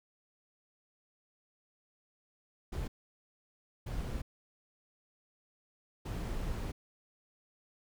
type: noise bursts at uneven times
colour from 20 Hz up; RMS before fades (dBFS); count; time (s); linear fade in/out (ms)
brown; -37; 3; 2.72-2.88 / 3.86-4.22 / 6.05-6.72; 10
effects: none